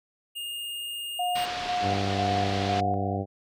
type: tone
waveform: square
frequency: 2831 Hz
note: F7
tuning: 23 cents sharp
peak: -33 dBFS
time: 0.35-1.46 s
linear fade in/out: 20 ms
type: tone with tremolo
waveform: sine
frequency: 718 Hz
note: F5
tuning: 48 cents sharp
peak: -25 dBFS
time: 1.19-3.18 s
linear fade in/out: 5 ms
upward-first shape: square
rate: 2 Hz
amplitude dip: 55%
type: low-pass noise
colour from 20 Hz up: white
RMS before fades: -35 dBFS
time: 1.35-2.81 s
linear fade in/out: 10 ms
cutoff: 4300 Hz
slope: 24 dB/octave
type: harmonic tone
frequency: 97.8 Hz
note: G2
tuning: 4 cents flat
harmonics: 1 / 2 / 3 / 4 / 5 / 6 / 7 / 8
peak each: -30 / -33 / -35 / -36 / -37 / -38 / -38 / -39 dBFS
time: 1.81-3.26 s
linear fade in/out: 50 ms
effects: none